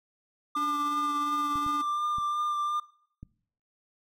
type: tone with vibrato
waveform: triangle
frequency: 1193 Hz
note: D6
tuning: 27 cents sharp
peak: -25 dBFS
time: 0.55-2.8 s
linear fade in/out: 5 ms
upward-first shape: sine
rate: 2.8 Hz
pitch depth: 16 cents each way
type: tone with tremolo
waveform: square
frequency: 289.3 Hz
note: D4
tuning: 26 cents flat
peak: -34 dBFS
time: 0.56-1.82 s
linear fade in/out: 10 ms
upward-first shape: sine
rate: 17 Hz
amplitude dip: 30%
type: clicks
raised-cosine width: 5 ms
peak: -30 dBFS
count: 4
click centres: 1.557 / 1.664 / 2.184 / 3.23 s
effects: noise-tail reverb RT60 0.6 s tail -20 dB re dry